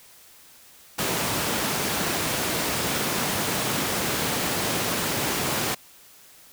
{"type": "high-pass noise", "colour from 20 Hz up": "pink", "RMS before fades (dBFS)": -26, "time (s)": [0.98, 5.75], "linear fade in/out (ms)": 10, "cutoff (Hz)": 140, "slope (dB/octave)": 12, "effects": ["white hiss -51 dBFS RMS until 6.52 s"]}